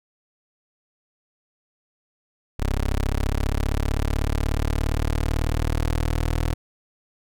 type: linear sweep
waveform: 20% pulse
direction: up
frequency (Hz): 33.72 to 40.44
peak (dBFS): -16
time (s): 2.59-6.54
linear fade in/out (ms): 10
effects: none